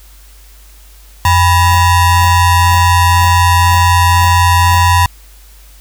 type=ring-modulated tone; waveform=square; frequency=449 Hz; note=A4; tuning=35 cents sharp; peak=-4 dBFS; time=1.25-5.06 s; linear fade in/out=2 ms; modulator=537 Hz; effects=added 50 Hz sine -37 dBFS peak until 5.8 s + white hiss -44 dBFS RMS until 5.8 s